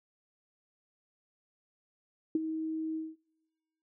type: tone with ADSR envelope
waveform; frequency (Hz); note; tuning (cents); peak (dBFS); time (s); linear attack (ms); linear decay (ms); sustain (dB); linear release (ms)
sine; 317.9; D#4; +37; -22; 2.35-3.16; 3; 24; -10; 200
effects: noise-tail reverb RT60 1.0 s tail -20 dB re dry